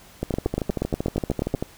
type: two click trains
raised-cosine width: 2 ms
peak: -11 / -9 dBFS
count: 19 / 11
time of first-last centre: 0.23-1.625 / 0.34-1.54 s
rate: 12.9 / 8.33 Hz
effects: pink hiss -49 dBFS RMS until 1.77 s